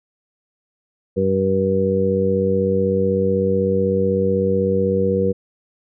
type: harmonic tone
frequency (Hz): 96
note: G2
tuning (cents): -36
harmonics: 1 / 2 / 3 / 4 / 5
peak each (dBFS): -25 / -21 / -30 / -23 / -18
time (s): 1.16-5.33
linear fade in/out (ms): 20
effects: none